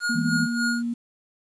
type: tone with tremolo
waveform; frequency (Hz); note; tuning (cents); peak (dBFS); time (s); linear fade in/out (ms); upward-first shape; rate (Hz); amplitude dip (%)
square; 1433; F6; +44; -23; 0-0.83; 50; sine; 3.4; 70
type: tone with pitch glide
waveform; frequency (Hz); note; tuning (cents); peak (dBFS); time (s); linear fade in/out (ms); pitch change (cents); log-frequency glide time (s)
sine; 234 to 236; A#3 to A#3; +7 to +22; -24; 0.09-0.94; 10; +15; 0.2-0.81
type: chord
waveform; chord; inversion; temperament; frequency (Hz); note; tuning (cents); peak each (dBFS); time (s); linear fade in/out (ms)
sine; E major; none; just; 164.81 / 206 / 247.2; E3 / G#3 / B3; 0 / -14 / +2; -26 / -30 / -30; 0.14-0.47; 20
effects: resampled to 22050 Hz + 9-bit